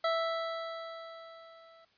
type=tone with level ramp; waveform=25% pulse; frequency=659.3 Hz; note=E5; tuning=in tune; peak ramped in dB=-23 to -53 dBFS; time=0.04-1.85 s; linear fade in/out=5 ms; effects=white hiss -68 dBFS RMS until 1.97 s + resampled to 11025 Hz